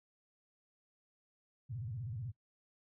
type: tone with vibrato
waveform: sine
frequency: 116.54 Hz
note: A#2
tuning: in tune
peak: -39 dBFS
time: 1.69-2.32 s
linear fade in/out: 20 ms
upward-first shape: square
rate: 16 Hz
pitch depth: 220 cents each way
effects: noise-tail reverb RT60 0.1 s tail -20 dB re dry